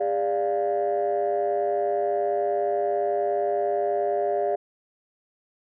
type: chord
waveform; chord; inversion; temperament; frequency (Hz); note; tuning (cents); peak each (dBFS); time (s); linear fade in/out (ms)
sine; D diminished; second; equal with one note detuned; 406.1 / 587.3 / 698.5; Ab4 / D5 / F5; -39 / 0 / 0; -25; 0-4.56; 10
effects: tanh soft clip ceiling -16 dBFS